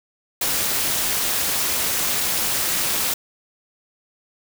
white noise with amplitude modulation, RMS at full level -19 dBFS, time 0.41-3.14 s, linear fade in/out 5 ms, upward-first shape sine, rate 284 Hz, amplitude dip 65%, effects none

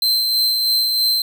45% pulse tone with tremolo, 4106 Hz, C8, 33 cents flat, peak -13 dBFS, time 0.02-1.22 s, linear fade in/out 2 ms, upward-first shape sine, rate 3.1 Hz, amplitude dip 30%, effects none

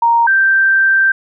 sine tone pair in turn, 932.3 / 1567.9 Hz, A#5 / G6, 0 / 0 cents, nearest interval major sixth, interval 900 cents, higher second, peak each -8 dBFS, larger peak neither, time 0.02-0.27 / 0.27-1.12 s, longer second, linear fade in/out 5 ms, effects none

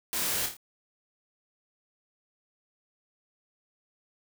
white noise with echo, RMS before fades -31 dBFS, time 0.13-0.46 s, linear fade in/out 0 ms, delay 27 ms, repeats 4, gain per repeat -5 dB, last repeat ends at 0.568 s, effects none

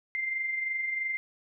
sine tone pair together, 2070 / 2093 Hz, C7 / C7, -19 / 0 cents, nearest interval unison, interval 19 cents, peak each -40 / -29 dBFS, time 0.15-1.17 s, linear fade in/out 0 ms, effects none

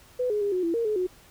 sine tone with pitch steps, 499.4 / 418.6 / 405.7 / 365.6 / 335.4 / 463.9 / 426.2 / 365.3 Hz, B4 / G#4 / G#4 / F#4 / E4 / A#4 / G#4 / F#4, +19 / +14 / -41 / -21 / +30 / -8 / +45 / -22 cents, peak -23 dBFS, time 0.19-1.07 s, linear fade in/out 10 ms, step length 110 ms, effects pink hiss -54 dBFS RMS until 1.3 s

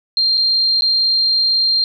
sine tone with dropouts, 4186 Hz, C8, in tune, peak -12 dBFS, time 0.17-1.84 s, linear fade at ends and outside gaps 1 ms, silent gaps 0.373-0.377 / 0.809-0.821 s, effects none

